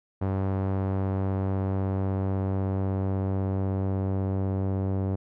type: tone with low-pass filter sweep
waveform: sawtooth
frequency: 96.2 Hz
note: G2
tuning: 32 cents flat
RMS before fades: -27 dBFS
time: 0.21-5.16 s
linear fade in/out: 10 ms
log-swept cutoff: 980 to 610 Hz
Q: 0.82
effects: none